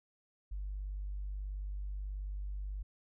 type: tone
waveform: sine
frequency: 49.24 Hz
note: G1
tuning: 8 cents sharp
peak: -36 dBFS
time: 0.51-2.83 s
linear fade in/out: 10 ms
effects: tanh soft clip ceiling -32 dBFS